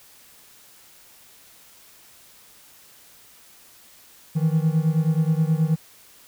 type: beating tone pair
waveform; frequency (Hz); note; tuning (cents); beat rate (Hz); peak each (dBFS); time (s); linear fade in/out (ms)
triangle; 155.56 / 164.96; D#3 / E3; 0 / +2; 9.4; -18 / -20; 4.35-5.76; 20
effects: white hiss -51 dBFS RMS until 6.27 s